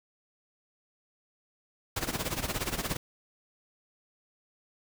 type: noise with tremolo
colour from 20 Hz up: pink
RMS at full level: -30 dBFS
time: 1.96-2.97 s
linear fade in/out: 5 ms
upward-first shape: sine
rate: 17 Hz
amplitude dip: 80%
effects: none